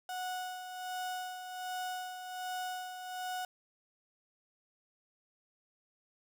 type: tone with tremolo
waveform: 35% pulse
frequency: 735 Hz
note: F#5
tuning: 12 cents flat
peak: -34 dBFS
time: 0.09-3.45 s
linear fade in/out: 2 ms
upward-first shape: sine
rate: 1.3 Hz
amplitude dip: 55%
effects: none